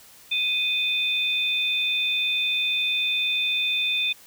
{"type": "tone pair together", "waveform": "sine", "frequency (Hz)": [2492, 3563], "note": ["D#7", "A7"], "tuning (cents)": [2, 21], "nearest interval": "tritone", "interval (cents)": 619, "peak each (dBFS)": -24, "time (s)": [0.31, 4.13], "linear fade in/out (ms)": 10, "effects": ["white hiss -50 dBFS RMS until 4.26 s"]}